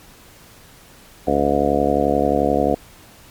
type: harmonic tone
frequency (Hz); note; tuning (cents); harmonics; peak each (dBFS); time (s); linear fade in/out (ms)
71.4; D2; -48; 1 / 2 / 3 / 4 / 5 / 6 / 7 / 8 / 9 / 10; -28 / -31 / -25 / -22 / -28 / -23 / -21 / -27 / -23 / -22; 1.27-2.75; 5
effects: pink hiss -46 dBFS RMS until 3.3 s + MP3 96 kbps